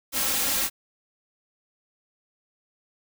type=noise with comb filter; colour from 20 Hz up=white; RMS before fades=-25 dBFS; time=0.12-0.7 s; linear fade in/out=50 ms; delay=3.7 ms; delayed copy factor=+0.85; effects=none